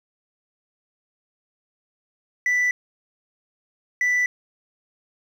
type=tone pair in turn; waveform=sine; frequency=1978 / 1978 Hz; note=B6 / B6; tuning=+2 / +2 cents; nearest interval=unison; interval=0 cents; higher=neither; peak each=-15 dBFS; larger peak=neither; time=2.46-2.71 / 4.01-4.26 s; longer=neither; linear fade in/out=2 ms; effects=tanh soft clip ceiling -17 dBFS + 8-bit